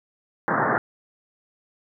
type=band-pass noise; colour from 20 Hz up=white; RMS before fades=-22 dBFS; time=0.48-0.78 s; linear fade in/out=0 ms; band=110 to 1800 Hz; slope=96 dB/octave; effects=none